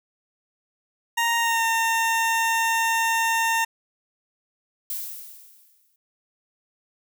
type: tone with pitch glide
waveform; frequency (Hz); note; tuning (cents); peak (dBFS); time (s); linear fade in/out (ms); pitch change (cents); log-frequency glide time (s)
20% pulse; 932.3 to 910; A#5 to A#5; 0 to -42; -15; 1.17-3.65; 10; -42; 1.39-1.64
type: noise with exponential decay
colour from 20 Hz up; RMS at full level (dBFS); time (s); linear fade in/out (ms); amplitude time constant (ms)
violet; -28; 4.9-5.96; 2; 230
effects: none